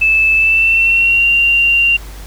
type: tone with pitch glide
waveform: sine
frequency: 2625 to 2770 Hz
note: E7 to F7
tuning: -8 to -15 cents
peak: -8 dBFS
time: 0.01-1.97 s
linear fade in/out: 10 ms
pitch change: +93 cents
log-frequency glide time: 0.35-1.28 s
effects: added 50 Hz sine -28 dBFS peak until 2.26 s + pink hiss -37 dBFS RMS until 2.26 s